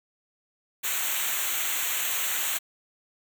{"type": "noise with comb filter", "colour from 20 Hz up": "white", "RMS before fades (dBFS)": -28, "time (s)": [0.83, 2.59], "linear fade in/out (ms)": 20, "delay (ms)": 0.2, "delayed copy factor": -1, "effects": []}